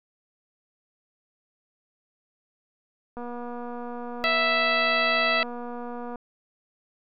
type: click train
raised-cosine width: 1 ms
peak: -24 dBFS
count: 721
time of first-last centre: 3.17-6.158 s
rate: 241 Hz
type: harmonic tone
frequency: 659.3 Hz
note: E5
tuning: in tune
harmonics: 1 / 2 / 3 / 4 / 5 / 6 / 7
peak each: -27 / -27 / -26 / -27 / -33 / -33 / -35 dBFS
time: 4.24-5.43 s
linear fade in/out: 0 ms
effects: none